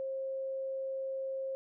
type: tone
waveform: sine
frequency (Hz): 534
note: C5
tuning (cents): +35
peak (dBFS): -34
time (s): 0-1.55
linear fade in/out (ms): 0
effects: none